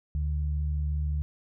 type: tone pair together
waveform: sine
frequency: 74.2 / 148.4 Hz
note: D2 / D3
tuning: +18 / +18 cents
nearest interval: octave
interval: 1200 cents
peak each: -26 / -35 dBFS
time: 0.15-1.22 s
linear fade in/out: 0 ms
effects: none